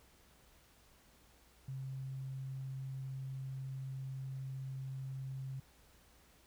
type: tone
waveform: sine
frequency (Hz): 133.2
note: C3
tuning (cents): +31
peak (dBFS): -40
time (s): 1.68-5.6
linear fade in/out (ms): 5
effects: added 60 Hz sine -69 dBFS peak until 6.46 s + pink hiss -66 dBFS RMS until 6.46 s